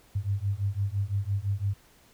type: beating tone pair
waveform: sine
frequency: 96.9 / 102.8 Hz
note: G2 / G#2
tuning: -20 / -17 cents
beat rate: 5.9 Hz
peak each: -29 dBFS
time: 0.15-1.74 s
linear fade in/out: 10 ms
effects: pink hiss -59 dBFS RMS until 2.13 s